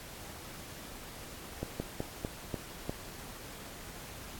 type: slowing click train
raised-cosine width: 2 ms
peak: -20 dBFS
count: 6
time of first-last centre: 1.63-2.895 s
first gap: 170 ms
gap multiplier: 1.2
effects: pink hiss -47 dBFS RMS until 4.39 s + AAC 64 kbps